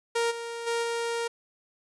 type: tone with level steps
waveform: sawtooth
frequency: 466.2 Hz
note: A#4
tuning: in tune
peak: -20 / -30 / -22 / -24 dBFS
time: 0.15-1.28 s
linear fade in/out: 10 ms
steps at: 0.3 / 0.66 / 0.82 s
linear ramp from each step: 20 ms
effects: resampled to 24000 Hz